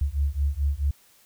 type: beating tone pair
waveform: sine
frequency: 68.8 / 73.4 Hz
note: C#2 / D2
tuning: -12 / 0 cents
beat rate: 4.6 Hz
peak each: -25 dBFS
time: 0.01-0.91 s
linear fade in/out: 5 ms
effects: white hiss -58 dBFS RMS until 1.25 s